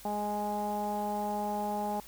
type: tone with low-pass filter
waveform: sawtooth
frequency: 207.7 Hz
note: G#3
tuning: in tune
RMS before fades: -33 dBFS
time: 0.05-2 s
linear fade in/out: 2 ms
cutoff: 790 Hz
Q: 9.9
effects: added 50 Hz sine -57 dBFS peak until 2.07 s + white hiss -52 dBFS RMS until 2.07 s